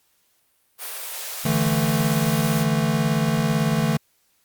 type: high-pass noise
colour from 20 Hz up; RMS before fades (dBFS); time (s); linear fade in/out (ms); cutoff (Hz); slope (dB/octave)
white; -32; 0.78-2.66; 50; 430; 48
type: chord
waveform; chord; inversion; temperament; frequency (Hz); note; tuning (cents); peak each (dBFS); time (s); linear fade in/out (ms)
square; D suspended second; none; equal; 146.83 / 164.81 / 220; D3 / E3 / A3; 0 / 0 / 0; -24; 1.45-3.97; 5
effects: white hiss -65 dBFS RMS until 4.44 s + Opus 48 kbps